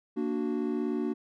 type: chord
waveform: triangle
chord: Bb augmented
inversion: none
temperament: equal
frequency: 233.1 / 293.7 / 370 Hz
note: Bb3 / D4 / F#4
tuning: 0 / 0 / 0 cents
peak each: -30 / -30 / -31 dBFS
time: 0.16-1.14 s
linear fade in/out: 20 ms
effects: none